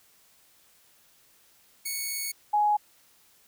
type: tone pair in turn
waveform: 5% pulse / sine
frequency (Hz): 2219 / 835.5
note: C#7 / G#5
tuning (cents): +1 / +10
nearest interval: octave + perfect fourth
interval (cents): 1691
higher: first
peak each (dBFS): -20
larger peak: neither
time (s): 1.85-2.32 / 2.53-2.77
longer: first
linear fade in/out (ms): 10
effects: white hiss -61 dBFS RMS until 3.47 s